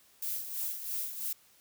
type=noise with tremolo; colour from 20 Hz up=violet; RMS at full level=-34 dBFS; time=0.22-1.33 s; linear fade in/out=5 ms; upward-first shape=sine; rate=3 Hz; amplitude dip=60%; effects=white hiss -63 dBFS RMS until 1.6 s